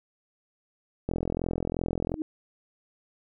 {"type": "click train", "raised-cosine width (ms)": 2, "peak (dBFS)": -15, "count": 46, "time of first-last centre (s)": [1.09, 2.141], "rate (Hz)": 42.8}
{"type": "tone with exponential growth", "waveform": "sine", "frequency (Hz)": 311.9, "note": "D#4", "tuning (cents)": 4, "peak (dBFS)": -24, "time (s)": [2.1, 2.22], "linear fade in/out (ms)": 1, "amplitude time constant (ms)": 25}
{"effects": []}